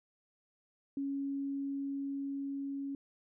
sine tone with level ramp, 277.2 Hz, C#4, in tune, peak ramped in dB -33 to -36 dBFS, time 0.97-2.95 s, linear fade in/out 2 ms, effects none

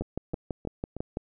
two click trains, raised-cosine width 2 ms, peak -17 / -23 dBFS, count 8 / 4, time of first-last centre 0.01-1.171 / 0.02-0.966 s, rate 6.03 / 3.17 Hz, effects none

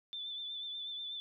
sine tone with vibrato, 3521 Hz, A7, in tune, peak -39 dBFS, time 0.13-1.2 s, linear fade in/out 0 ms, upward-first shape sine, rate 8.2 Hz, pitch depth 33 cents each way, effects none

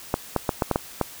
clicks, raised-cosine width 1 ms, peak -6 dBFS, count 7, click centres 0.141 / 0.363 / 0.492 / 0.622 / 0.713 / 0.759 / 1.013 s, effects white hiss -42 dBFS RMS until 1.2 s

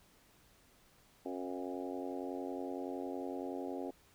harmonic tone with a mistuned harmonic, 90.8 Hz, F#2, 32 cents flat, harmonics 3 / 4 / 5 / 6 / 7 / 8 / 9, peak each -42 / -44 / -46 / -48 / -49 / -50 / -51 dBFS, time 1.25-3.91 s, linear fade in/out 10 ms, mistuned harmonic 7, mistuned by +20 cents, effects pink hiss -66 dBFS RMS until 4.14 s

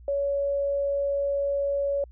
sine tone, 562 Hz, C#5, 24 cents sharp, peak -23 dBFS, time 0.08-2.04 s, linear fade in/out 2 ms, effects added 60 Hz sine -45 dBFS peak until 2.11 s

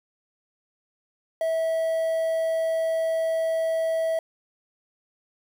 triangle tone with quantisation, 650 Hz, E5, 24 cents flat, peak -20 dBFS, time 1.41-4.19 s, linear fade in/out 2 ms, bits 8, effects none

